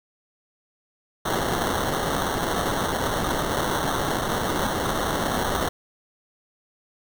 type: noise with sample-and-hold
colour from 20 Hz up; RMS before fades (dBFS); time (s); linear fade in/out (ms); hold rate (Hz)
blue; -25; 1.25-5.69; 5; 2450
effects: none